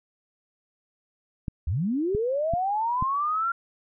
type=clicks; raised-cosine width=5 ms; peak=-17 dBFS; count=4; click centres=1.482 / 2.149 / 2.537 / 3.025 s
type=linear sweep; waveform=sine; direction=up; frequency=63.5 to 1392 Hz; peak=-23 dBFS; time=1.67-3.52 s; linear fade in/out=5 ms
effects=none